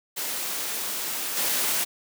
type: noise with level steps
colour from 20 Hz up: white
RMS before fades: -30 / -25 dBFS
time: 0.16-1.85 s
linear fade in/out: 20 ms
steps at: 1.36 s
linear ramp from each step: 20 ms
effects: high-pass 200 Hz 12 dB/octave